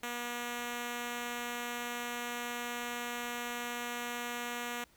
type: tone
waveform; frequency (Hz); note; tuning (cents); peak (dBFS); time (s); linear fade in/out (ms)
5% pulse; 240.6; B3; -45; -25; 0.03-4.84; 2
effects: pink hiss -65 dBFS RMS until 4.96 s